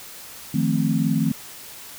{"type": "chord", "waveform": "sine", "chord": "F dominant seventh", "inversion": "third", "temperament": "equal", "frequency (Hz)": [155.56, 174.61, 220, 261.6], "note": ["Eb3", "F3", "A3", "C4"], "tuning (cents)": [0, 0, 0, 0], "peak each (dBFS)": [-23, -25, -23, -24], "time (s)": [0.54, 1.32], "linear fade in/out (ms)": 5, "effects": ["white hiss -40 dBFS RMS until 1.98 s"]}